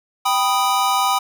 square chord, G augmented, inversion none, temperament equal, 784 / 987.8 / 1244.5 Hz, G5 / B5 / D#6, 0 / 0 / 0 cents, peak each -21 dBFS, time 0.25-1.19 s, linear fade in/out 10 ms, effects none

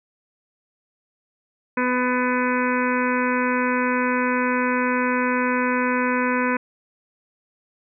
harmonic tone with a mistuned harmonic, 250 Hz, B3, 21 cents sharp, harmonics 1 / 2 / 4 / 5 / 6 / 7 / 8 / 9 / 10, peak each -23 / -26 / -25 / -35 / -27 / -31 / -33 / -33 / -33 dBFS, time 1.77-6.57 s, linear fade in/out 5 ms, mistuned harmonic 8, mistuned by +19 cents, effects none

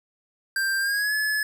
square tone with pitch glide, 1580 to 1713.1 Hz, G6 to A6, +13 to -47 cents, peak -23 dBFS, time 0.56-1.43 s, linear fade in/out 2 ms, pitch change +140 cents, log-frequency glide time 0.79-1.14 s, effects none

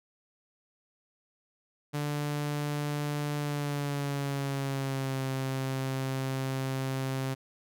sawtooth tone with pitch glide, 146.83 to 133.1 Hz, D3 to C3, 0 to +30 cents, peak -26 dBFS, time 1.93-7.35 s, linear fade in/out 20 ms, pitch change -170 cents, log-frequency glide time 3.38-5.22 s, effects none

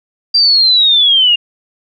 sine linear sweep, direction down, 4744 to 2794 Hz, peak -6 dBFS, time 0.34-1.36 s, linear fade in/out 10 ms, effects none

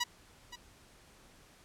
10% pulse tone with echo, 972 Hz, B5, 28 cents flat, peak -21 dBFS, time 0-0.04 s, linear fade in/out 10 ms, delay 520 ms, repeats 1, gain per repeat -14 dB, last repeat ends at 0.56 s, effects pink hiss -60 dBFS RMS until 1.64 s + low-pass 11000 Hz 12 dB/octave

